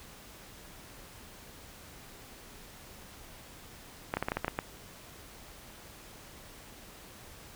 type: clicks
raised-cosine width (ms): 0.5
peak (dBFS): -15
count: 9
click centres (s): 4.139 / 4.17 / 4.226 / 4.285 / 4.319 / 4.37 / 4.446 / 4.481 / 4.589
effects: pink hiss -51 dBFS RMS until 7.55 s